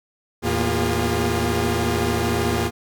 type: tone cluster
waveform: sawtooth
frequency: 80.8 / 112.1 / 237.6 / 351.9 / 406.5 Hz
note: E2 / A2 / A#3 / F4 / G#4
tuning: -34 / +33 / +33 / +13 / -37 cents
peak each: -22 dBFS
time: 0.42-2.71 s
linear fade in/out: 50 ms
effects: none